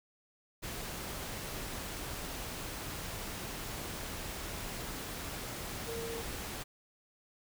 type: tone in noise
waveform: sine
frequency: 460 Hz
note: A#4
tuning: 23 cents flat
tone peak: -39 dBFS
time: 5.87-6.22 s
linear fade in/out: 20 ms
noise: pink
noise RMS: -41 dBFS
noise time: 0.62-6.64 s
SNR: -1 dB
effects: none